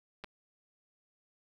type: clicks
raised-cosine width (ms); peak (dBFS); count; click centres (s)
0.3; -27; 2; 0.239 / 0.244
effects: 10-bit